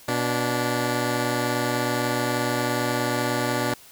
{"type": "tone pair together", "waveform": "10% pulse", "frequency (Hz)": [122.3, 290.9], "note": ["B2", "D4"], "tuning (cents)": [-16, -16], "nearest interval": "octave + minor third", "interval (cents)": 1500, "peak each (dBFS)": -17, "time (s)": [0.08, 3.74], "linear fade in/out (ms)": 5, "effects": ["white hiss -49 dBFS RMS until 3.91 s"]}